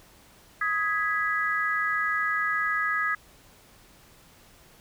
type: chord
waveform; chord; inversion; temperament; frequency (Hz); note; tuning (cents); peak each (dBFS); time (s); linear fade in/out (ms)
sine; G# minor; second; equal with one note detuned; 1257.5 / 1661.2 / 1975.5; D#6 / G#6 / B6; +18 / 0 / 0; -28 / -27 / -30; 0.61-3.15; 5
effects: pink hiss -55 dBFS RMS until 4.8 s